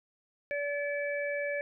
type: harmonic tone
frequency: 575 Hz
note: D5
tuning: 37 cents flat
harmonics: 1 / 3 / 4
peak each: -32 / -37 / -38 dBFS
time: 0.51-1.61 s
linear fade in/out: 0 ms
effects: none